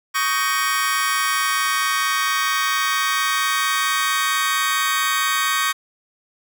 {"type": "chord", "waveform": "sawtooth", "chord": "Eb dominant seventh", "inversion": "third", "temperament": "just", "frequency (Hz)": [1120.1, 1244.5, 1555.6, 1866.8], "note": ["Db6", "Eb6", "G6", "Bb6"], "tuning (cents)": [18, 0, -14, 2], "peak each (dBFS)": [-18, -22, -22, -21], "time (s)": [0.14, 5.73], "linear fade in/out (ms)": 20, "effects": []}